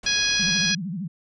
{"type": "low-pass noise", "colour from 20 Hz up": "pink", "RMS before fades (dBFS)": -40, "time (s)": [0.03, 0.72], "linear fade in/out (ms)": 5, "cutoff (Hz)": 7700, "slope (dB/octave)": 12}
{"type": "harmonic tone", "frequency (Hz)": 830.6, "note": "G#5", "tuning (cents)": 0, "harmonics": [2, 3, 4, 5, 6, 7], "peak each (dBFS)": [-27, -27, -27, -27, -27, -27], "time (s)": [0.06, 0.75], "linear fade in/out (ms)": 5}
{"type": "tone with vibrato", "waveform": "sine", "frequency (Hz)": 181.6, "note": "F#3", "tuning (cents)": -32, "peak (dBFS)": -27, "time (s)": [0.39, 1.08], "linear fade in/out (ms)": 10, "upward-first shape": "sine", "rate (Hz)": 13, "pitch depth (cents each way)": 230}
{"effects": ["resampled to 22050 Hz"]}